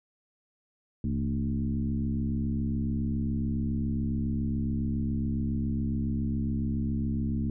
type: tone with frequency modulation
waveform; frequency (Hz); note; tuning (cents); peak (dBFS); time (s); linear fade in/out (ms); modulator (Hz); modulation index
sine; 154.5; D#3; -12; -26; 1.04-7.5; 2; 67.2; 1.7
effects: none